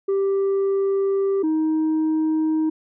sine tone pair in turn, 392 / 314.4 Hz, G4 / D#4, 0 / +18 cents, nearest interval major third, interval 382 cents, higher first, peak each -15 dBFS, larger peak neither, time 0.08-1.43 / 1.43-2.7 s, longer first, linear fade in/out 10 ms, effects tanh soft clip ceiling -17 dBFS

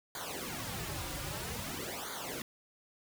pink noise with flanger, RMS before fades -40 dBFS, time 0.15-2.42 s, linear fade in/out 2 ms, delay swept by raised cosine 0.37 to 4.67 ms, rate 0.51 Hz, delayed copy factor -0.95, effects none

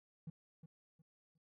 triangle tone with echo, 160.7 Hz, E3, 44 cents flat, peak -40 dBFS, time 0.27-0.3 s, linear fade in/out 5 ms, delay 360 ms, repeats 3, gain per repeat -11 dB, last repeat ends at 1.38 s, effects tanh soft clip ceiling -40 dBFS

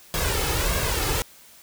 pink noise with flanger, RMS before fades -24 dBFS, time 0.14-1.22 s, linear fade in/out 0 ms, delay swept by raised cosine 1.8 to 2.34 ms, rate 1.6 Hz, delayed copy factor +0.6, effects white hiss -50 dBFS RMS until 1.62 s

